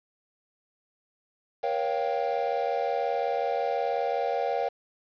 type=chord; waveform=triangle; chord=G half-diminished seventh; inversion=first; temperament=equal with one note detuned; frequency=475.7 / 554.4 / 698.5 / 784 Hz; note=Bb4 / Db5 / F5 / G5; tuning=+35 / 0 / 0 / 0 cents; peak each=-29 dBFS; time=1.63-4.69 s; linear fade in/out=10 ms; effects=resampled to 11025 Hz + 8-bit